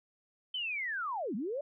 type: linear two-way sweep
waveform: sine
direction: down then up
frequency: 3107 to 185 to 599 Hz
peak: -33 dBFS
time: 0.54-1.61 s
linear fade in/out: 5 ms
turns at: 1.35 s
effects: none